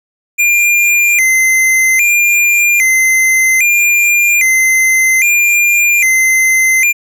square tone with vibrato, 2227 Hz, C#7, 7 cents sharp, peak -8 dBFS, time 0.38-6.93 s, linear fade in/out 20 ms, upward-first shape square, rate 0.62 Hz, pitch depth 130 cents each way, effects none

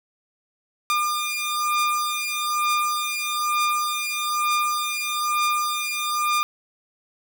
sawtooth beating tone pair, 1205 / 1206.1 Hz, D6 / D6, +44 / +46 cents, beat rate 1.1 Hz, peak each -21 dBFS, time 0.9-6.43 s, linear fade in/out 0 ms, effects 9-bit

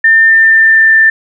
sine tone with pitch glide, 1800 to 1780.4 Hz, A6 to A6, +39 to +20 cents, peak -3 dBFS, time 0.04-1.1 s, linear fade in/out 5 ms, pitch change -19 cents, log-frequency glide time 0.21-0.99 s, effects none

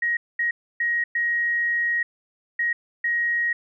sine tone bursts at uneven times, 1887 Hz, A#6, 21 cents sharp, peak -20 dBFS, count 6, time 0.02-0.17 / 0.39-0.51 / 0.8-1.04 / 1.15-2.03 / 2.59-2.73 / 3.04-3.53 s, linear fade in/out 5 ms, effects none

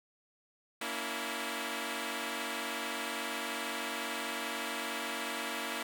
5% pulse chord, A# diminished, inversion none, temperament equal with one note detuned, 233.1 / 284.2 / 329.6 Hz, A#3 / C#4 / E4, 0 / +43 / 0 cents, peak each -28 / -29 / -28 dBFS, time 0.81-5.83 s, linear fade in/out 5 ms, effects none

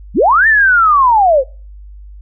sine linear two-way sweep, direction up then down, 130.81 to 1823 to 491.5 Hz, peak -6 dBFS, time 0.14-1.44 s, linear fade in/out 50 ms, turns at 0.47 s, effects noise-tail reverb RT60 0.4 s tail -26 dB re dry + added 50 Hz sine -31 dBFS peak until 2.21 s

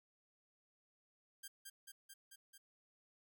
5% pulse tone with echo, 1595 Hz, G6, 30 cents sharp, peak -37 dBFS, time 1.43-1.48 s, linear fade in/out 10 ms, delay 220 ms, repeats 5, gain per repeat -2 dB, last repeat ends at 2.58 s, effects none

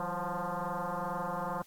sine tone with frequency modulation, 164.81 Hz, E3, in tune, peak -32 dBFS, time 0-1.62 s, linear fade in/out 2 ms, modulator 176 Hz, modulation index 6.5, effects white hiss -61 dBFS RMS until 1.66 s + AAC 64 kbps

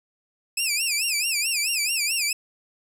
15% pulse tone with vibrato, 2538 Hz, D#7, 34 cents sharp, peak -15 dBFS, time 0.57-2.33 s, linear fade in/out 5 ms, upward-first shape sine, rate 4.6 Hz, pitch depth 170 cents each way, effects none

